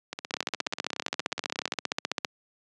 two click trains, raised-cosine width 0.2 ms, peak -16 / -9 dBFS, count 28 / 30, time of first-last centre 0.13-1.737 / 0.34-2.248 s, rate 16.8 / 15.2 Hz, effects high-pass 200 Hz 12 dB/octave + resampled to 22050 Hz

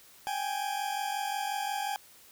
40% pulse tone pair together, 785 / 830.6 Hz, G5 / G#5, +2 / 0 cents, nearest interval minor second, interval 98 cents, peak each -33 / -33 dBFS, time 0.27-1.96 s, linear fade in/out 0 ms, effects white hiss -56 dBFS RMS until 2.31 s

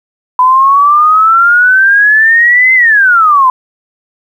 sine exponential two-way sweep, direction up then down, 1000 to 2075 to 1000 Hz, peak -3 dBFS, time 0.39-3.5 s, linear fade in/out 2 ms, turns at 2.74 s, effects 7-bit

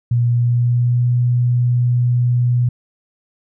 sine tone with pitch glide, 119.8 to 122.32 Hz, A#2 to B2, +48 to -16 cents, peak -12 dBFS, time 0.11-2.69 s, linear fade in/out 5 ms, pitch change +36 cents, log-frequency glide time 0.28-1.08 s, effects none

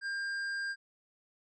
sine tone with hard clipping, 1600 Hz, G6, 35 cents sharp, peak -35 dBFS, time 0.01-0.76 s, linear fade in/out 50 ms, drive 7 dB, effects resampled to 24000 Hz

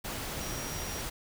sine tone in noise, 5700 Hz, F8, 34 cents sharp, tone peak -43 dBFS, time 0.4-1.02 s, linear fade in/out 10 ms, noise pink, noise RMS -37 dBFS, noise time 0.04-1.1 s, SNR -9 dB, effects none

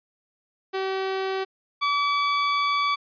sawtooth tone pair in turn, 382.7 / 1146.8 Hz, G4 / D6, -42 / -42 cents, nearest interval octave + perfect fifth, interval 1900 cents, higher second, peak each -21 / -17 dBFS, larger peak second, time 0.73-1.45 / 1.81-2.96 s, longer second, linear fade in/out 20 ms, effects resampled to 11025 Hz

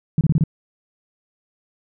sine tone bursts, 155.56 Hz, D#3, in tune, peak -12 dBFS, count 5, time 0.18-0.438 s, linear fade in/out 2 ms, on 30 ms, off 27 ms, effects none

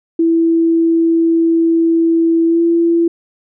sine tone with pitch glide, 330.6 to 336.8 Hz, E4 to E4, +5 to +37 cents, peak -9 dBFS, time 0.19-3.08 s, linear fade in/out 5 ms, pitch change +32 cents, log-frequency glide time 2.46-2.61 s, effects none

